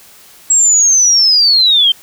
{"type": "linear sweep", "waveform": "sine", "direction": "down", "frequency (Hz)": [7680, 3100], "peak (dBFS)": -6, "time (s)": [0.5, 1.92], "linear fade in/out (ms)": 5, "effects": ["white hiss -41 dBFS RMS until 2.02 s"]}